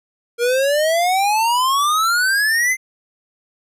square exponential sweep, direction up, 466.2 to 2097 Hz, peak -15 dBFS, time 0.38-2.77 s, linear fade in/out 50 ms, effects resampled to 32000 Hz

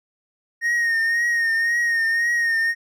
triangle tone with vibrato, 1855 Hz, A#6, 9 cents flat, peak -16 dBFS, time 0.61-2.75 s, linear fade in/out 50 ms, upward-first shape triangle, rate 1.9 Hz, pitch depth 47 cents each way, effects none

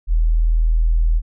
sine tone, 40.48 Hz, E1, 31 cents flat, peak -12 dBFS, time 0.07-1.22 s, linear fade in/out 50 ms, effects none

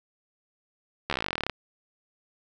slowing click train, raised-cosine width 0.3 ms, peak -11 dBFS, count 20, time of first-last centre 1.1-1.497 s, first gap 13 ms, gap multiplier 1.05, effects none

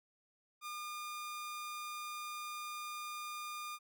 sawtooth tone, 1210 Hz, D#6, 49 cents flat, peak -38 dBFS, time 0.61-3.79 s, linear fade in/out 50 ms, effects none

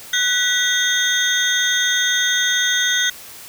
sine tone cluster, 1495 / 1948 / 3282 / 3642 / 6330 Hz, F#6 / B6 / G#7 / A#7 / G8, +17 / -24 / -21 / -41 / +16 cents, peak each -21 / -22 / -23 / -21 / -23 dBFS, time 0.13-3.1 s, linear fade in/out 5 ms, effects white hiss -38 dBFS RMS until 3.48 s

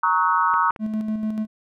sine chord, D# minor seventh, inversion second, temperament equal with one note detuned, 932.3 / 1108.7 / 1276.5 / 1480 Hz, A#5 / C#6 / D#6 / F#6, 0 / 0 / +44 / 0 cents, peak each -21 / -22 / -21 / -26 dBFS, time 0.03-0.71 s, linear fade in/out 5 ms
clicks, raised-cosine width 0.5 ms, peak -21 dBFS, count 3, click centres 0.54 / 0.707 / 0.762 s
triangle tone with tremolo, 216.3 Hz, A3, 29 cents flat, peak -19 dBFS, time 0.79-1.47 s, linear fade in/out 50 ms, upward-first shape square, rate 6.8 Hz, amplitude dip 40%
effects none

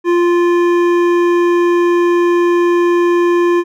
sine tone with hard clipping, 348 Hz, F4, 6 cents flat, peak -11 dBFS, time 0.04-3.64 s, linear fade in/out 50 ms, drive 12 dB, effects none

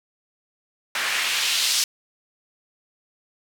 white noise with band-pass filter sweep, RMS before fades -23 dBFS, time 0.95-1.84 s, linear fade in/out 2 ms, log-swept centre 1600 to 4900 Hz, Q 1.3, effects none

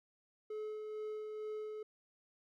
triangle tone with tremolo, 428.7 Hz, A4, 45 cents flat, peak -37 dBFS, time 0.5-1.83 s, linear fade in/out 5 ms, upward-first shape sine, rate 2.2 Hz, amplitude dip 30%, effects none

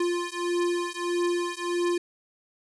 square beating tone pair, 348.4 / 350 Hz, F4 / F4, -4 / +4 cents, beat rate 1.6 Hz, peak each -29 dBFS, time 0-1.98 s, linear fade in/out 5 ms, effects resampled to 24000 Hz

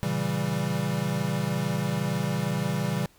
square chord, A# diminished seventh, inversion none, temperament equal, 116.54 / 138.59 / 164.81 / 196 Hz, A#2 / C#3 / E3 / G3, 0 / 0 / 0 / 0 cents, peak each -35 / -31 / -31 / -31 dBFS, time 0.03-3.06 s, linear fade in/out 0 ms, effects pink hiss -59 dBFS RMS until 3.18 s

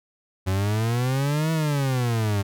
40% pulse exponential two-way sweep, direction up then down, 92 to 163 to 97.9 Hz, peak -20 dBFS, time 0.46-2.43 s, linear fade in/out 20 ms, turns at 1.52 s, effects none

